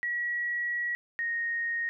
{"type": "tone pair in turn", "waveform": "sine", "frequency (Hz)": [1921, 1863.1], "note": ["B6", "A#6"], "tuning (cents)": [-48, -1], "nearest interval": "minor second", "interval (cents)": 53, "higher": "first", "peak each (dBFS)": -28, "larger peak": "neither", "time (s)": [[0.03, 0.95], [1.19, 1.89]], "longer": "first", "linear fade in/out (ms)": 0, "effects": []}